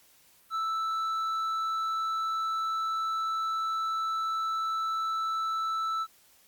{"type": "tone with tanh clipping", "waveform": "triangle", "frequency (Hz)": 1318.5, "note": "E6", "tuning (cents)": 0, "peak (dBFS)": -29, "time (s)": [0.5, 6.07], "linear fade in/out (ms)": 50, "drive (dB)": 10, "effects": ["white hiss -61 dBFS RMS until 6.47 s", "Opus 48 kbps"]}